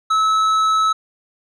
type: tone with tanh clipping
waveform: triangle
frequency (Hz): 1299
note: E6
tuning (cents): -26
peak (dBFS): -15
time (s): 0.1-0.93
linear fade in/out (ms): 10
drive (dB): 13
effects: none